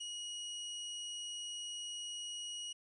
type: tone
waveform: sawtooth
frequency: 2900 Hz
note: F#7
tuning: 35 cents flat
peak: -38 dBFS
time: 0-2.73 s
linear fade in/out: 10 ms
effects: resampled to 22050 Hz + 13-bit